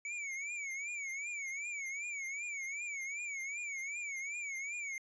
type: tone with vibrato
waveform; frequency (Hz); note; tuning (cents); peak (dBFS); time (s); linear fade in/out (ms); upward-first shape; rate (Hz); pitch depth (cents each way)
square; 2264; C#7; +36; -39; 0.05-4.98; 2; triangle; 2.6; 140
effects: resampled to 22050 Hz